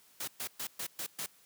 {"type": "noise bursts", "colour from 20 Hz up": "white", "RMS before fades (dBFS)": -38, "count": 6, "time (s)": [0.2, 1.262], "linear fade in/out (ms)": 5, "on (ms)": 77, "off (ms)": 120, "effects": ["white hiss -63 dBFS RMS until 1.45 s", "high-pass 100 Hz 12 dB/octave"]}